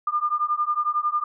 sine beating tone pair, 1200 / 1211 Hz, D6 / D#6, +37 / -47 cents, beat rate 11 Hz, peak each -24 dBFS, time 0.07-1.24 s, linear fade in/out 5 ms, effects none

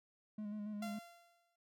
triangle tone with vibrato, 209.5 Hz, G#3, 15 cents sharp, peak -39 dBFS, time 0.38-0.99 s, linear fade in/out 5 ms, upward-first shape square, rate 7.1 Hz, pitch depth 26 cents each way
sawtooth tone with exponential decay, 688 Hz, F5, 26 cents flat, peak -39 dBFS, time 0.82-1.56 s, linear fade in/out 5 ms, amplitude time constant 160 ms
effects none

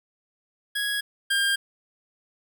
25% pulse tone pair in turn, 1661.2 / 1603.8 Hz, G#6 / G6, 0 / +39 cents, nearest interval minor second, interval 61 cents, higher first, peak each -21 / -17 dBFS, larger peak second, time 0.75-1.01 / 1.3-1.56 s, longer neither, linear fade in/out 10 ms, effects none

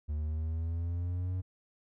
triangle linear sweep, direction up, 74.4 to 92.9 Hz, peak -29 dBFS, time 0.08-1.42 s, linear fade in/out 20 ms, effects none

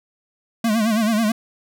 square tone with vibrato, 220 Hz, A3, in tune, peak -17 dBFS, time 0.64-1.32 s, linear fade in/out 5 ms, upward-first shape sine, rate 9.2 Hz, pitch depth 100 cents each way, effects none

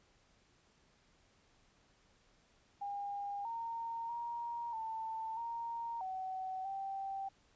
sine tone with pitch steps, 807 / 921 / 941 / 891 / 930 / 754 / 780 Hz, G#5 / A#5 / A#5 / A5 / A#5 / F#5 / G5, -50 / -21 / +16 / +22 / -4 / +32 / -9 cents, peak -38 dBFS, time 2.81-7.29 s, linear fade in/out 10 ms, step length 640 ms, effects pink hiss -70 dBFS RMS until 7.55 s + resampled to 16000 Hz

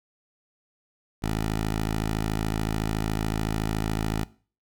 10% pulse tone, 53.8 Hz, A1, 38 cents flat, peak -17 dBFS, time 1.22-4.25 s, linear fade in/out 20 ms, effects noise-tail reverb RT60 0.4 s tail -20 dB re dry

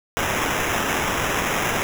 violet noise with sample-and-hold, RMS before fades -23 dBFS, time 0.17-1.83 s, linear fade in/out 0 ms, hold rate 4410 Hz, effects none

